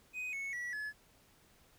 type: tone with pitch steps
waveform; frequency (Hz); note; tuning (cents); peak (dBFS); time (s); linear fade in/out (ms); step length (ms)
triangle; 2503 / 2204 / 1941.3 / 1709.6; D#7 / C#7 / B6 / G#6; +10 / -11 / -30 / +50; -36; 0.13-0.93; 50; 200
effects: pink hiss -66 dBFS RMS until 1.78 s